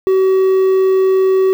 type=tone with quantisation; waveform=triangle; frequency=379.6 Hz; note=F#4; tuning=44 cents sharp; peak=-7 dBFS; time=0.07-1.53 s; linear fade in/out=0 ms; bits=6; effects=none